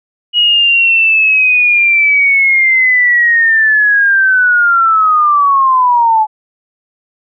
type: linear sweep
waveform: sine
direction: down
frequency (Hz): 2907 to 852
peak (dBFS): -6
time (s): 0.33-6.27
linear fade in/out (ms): 50
effects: none